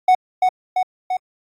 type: tone with echo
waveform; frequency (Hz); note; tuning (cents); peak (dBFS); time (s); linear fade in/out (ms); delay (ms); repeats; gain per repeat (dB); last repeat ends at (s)
triangle; 740; F#5; 0; -7; 0.08-0.15; 5; 340; 3; -3; 1.17
effects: AAC 48 kbps